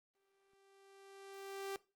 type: tone with exponential growth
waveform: sawtooth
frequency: 392 Hz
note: G4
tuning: in tune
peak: -36 dBFS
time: 0.15-1.76 s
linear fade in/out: 0 ms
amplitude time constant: 350 ms
effects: noise-tail reverb RT60 0.3 s tail -19 dB re dry + Opus 32 kbps